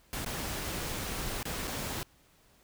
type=noise with dropouts; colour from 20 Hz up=pink; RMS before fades=-36 dBFS; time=0.13-2.03 s; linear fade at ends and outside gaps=0 ms; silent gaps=0.247-0.262 / 1.429-1.454 / 1.673-1.677 s; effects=pink hiss -64 dBFS RMS until 2.63 s